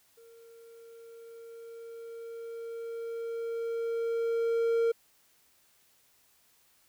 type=tone with level ramp; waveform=triangle; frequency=461.1 Hz; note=A#4; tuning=19 cents flat; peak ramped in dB=-51 to -21 dBFS; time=0.17-4.92 s; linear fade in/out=10 ms; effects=white hiss -66 dBFS RMS until 6.88 s